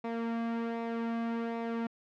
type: tone with flanger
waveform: sawtooth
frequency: 230.8 Hz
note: A#3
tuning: 17 cents flat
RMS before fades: -34 dBFS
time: 0.04-1.87 s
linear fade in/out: 5 ms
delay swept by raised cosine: 0.64 to 2.14 ms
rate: 1.3 Hz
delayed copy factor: -0.5
effects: low-pass 2000 Hz 12 dB/octave